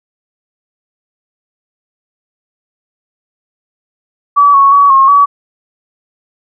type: tone with pitch steps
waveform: sine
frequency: 1146 / 1107 / 1132 / 1079 / 1138 Hz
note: D6 / C#6 / C#6 / C#6 / C#6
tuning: -43 / -3 / +36 / -47 / +45 cents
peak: -3 dBFS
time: 4.36-5.26 s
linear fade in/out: 20 ms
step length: 180 ms
effects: none